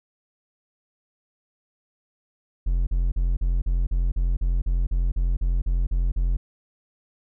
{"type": "tone bursts", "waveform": "triangle", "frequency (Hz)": 43.6, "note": "F1", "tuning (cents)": -2, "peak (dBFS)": -17, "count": 15, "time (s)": [2.66, 6.37], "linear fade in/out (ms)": 10, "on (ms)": 210, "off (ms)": 40, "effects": []}